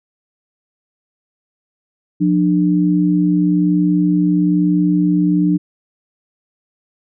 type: tone pair together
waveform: sine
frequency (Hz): 177.61 / 298.7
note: F3 / D4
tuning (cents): +29 / +29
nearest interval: major sixth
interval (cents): 900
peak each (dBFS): -14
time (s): 2.2-5.58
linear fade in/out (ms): 20
effects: none